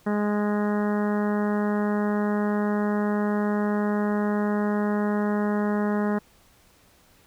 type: harmonic tone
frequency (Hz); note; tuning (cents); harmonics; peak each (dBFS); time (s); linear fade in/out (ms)
207.7; G#3; 0; 1 / 2 / 3 / 4 / 5 / 6 / 7 / 8 / 9; -23 / -29 / -33 / -35 / -37 / -39 / -40 / -41 / -42; 0.06-6.19; 10
effects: pink hiss -58 dBFS RMS until 7.26 s